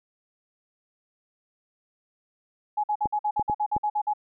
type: tone bursts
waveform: sine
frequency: 840 Hz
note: G#5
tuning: 19 cents sharp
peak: -22 dBFS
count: 12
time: 2.77-4.136 s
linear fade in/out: 10 ms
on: 68 ms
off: 50 ms
type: clicks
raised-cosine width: 2 ms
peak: -18 dBFS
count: 4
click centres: 3.057 / 3.396 / 3.498 / 3.765 s
effects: none